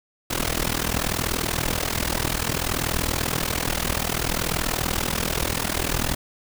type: noise with amplitude modulation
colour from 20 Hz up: pink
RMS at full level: -21 dBFS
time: 0.3-6.15 s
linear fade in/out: 10 ms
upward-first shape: sine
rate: 40.6 Hz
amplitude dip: 90%
effects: none